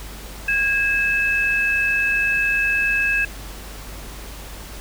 sine tone pair together, 1638 / 2600 Hz, G#6 / E7, -24 / -24 cents, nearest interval minor sixth, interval 800 cents, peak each -20 / -19 dBFS, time 0.48-3.25 s, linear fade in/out 5 ms, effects added 50 Hz sine -35 dBFS peak until 4.8 s + pink hiss -38 dBFS RMS until 4.8 s

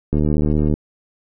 click train, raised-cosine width 3 ms, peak -6 dBFS, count 47, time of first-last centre 0.13-0.739 s, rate 75.5 Hz, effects none

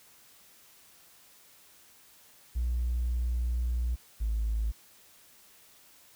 triangle tone pair in turn, 60.2 / 54.35 Hz, B1 / A1, -44 / -21 cents, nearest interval major second, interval 177 cents, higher first, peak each -23 dBFS, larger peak neither, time 2.55-3.96 / 4.2-4.72 s, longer first, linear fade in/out 20 ms, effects tanh soft clip ceiling -24 dBFS + white hiss -58 dBFS RMS until 6.15 s

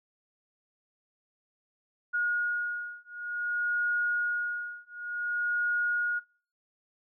sine beating tone pair, 1439 / 1439.55 Hz, F#6 / F#6, -49 / -48 cents, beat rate 0.55 Hz, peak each -31 / -31 dBFS, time 2.13-6.2 s, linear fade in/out 20 ms, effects noise-tail reverb RT60 0.4 s tail -21 dB re dry

